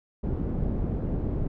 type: low-pass noise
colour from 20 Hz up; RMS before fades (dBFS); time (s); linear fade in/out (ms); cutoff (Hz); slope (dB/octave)
pink; -28; 0.23-1.48; 10; 330; 12
effects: none